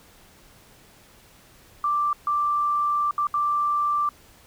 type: tone bursts at uneven times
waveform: sine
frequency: 1176 Hz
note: D6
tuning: 2 cents sharp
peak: -20 dBFS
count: 4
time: 1.84-2.13 / 2.27-3.11 / 3.18-3.27 / 3.34-4.09 s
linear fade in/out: 2 ms
effects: pink hiss -53 dBFS RMS until 4.46 s